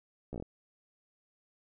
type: slowing click train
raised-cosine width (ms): 2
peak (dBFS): -27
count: 6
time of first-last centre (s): 0.33-0.424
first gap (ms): 14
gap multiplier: 1.15
effects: none